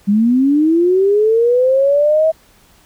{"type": "linear sweep", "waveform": "sine", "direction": "up", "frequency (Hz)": [196, 647], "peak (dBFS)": -9, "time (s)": [0.07, 2.32], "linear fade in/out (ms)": 20, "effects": ["pink hiss -50 dBFS RMS until 2.85 s"]}